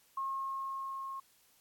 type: tone with level ramp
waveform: sine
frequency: 1079 Hz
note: C#6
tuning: 47 cents flat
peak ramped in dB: -33 to -39 dBFS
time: 0.17-1.2 s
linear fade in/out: 5 ms
effects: white hiss -67 dBFS RMS until 1.6 s + AAC 64 kbps